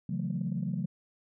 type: chord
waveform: sine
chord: F# minor seventh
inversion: second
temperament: just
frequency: 138.75 / 166.5 / 185 / 222 Hz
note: C#3 / E3 / F#3 / A3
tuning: +2 / +18 / 0 / +16 cents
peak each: -35 / -35 / -33 / -37 dBFS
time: 0.09-0.86 s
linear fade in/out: 5 ms
effects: tanh soft clip ceiling -22 dBFS